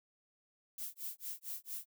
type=noise with tremolo; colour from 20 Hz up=violet; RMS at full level=-41 dBFS; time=0.78-1.86 s; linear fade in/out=2 ms; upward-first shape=sine; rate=4.4 Hz; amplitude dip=100%; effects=none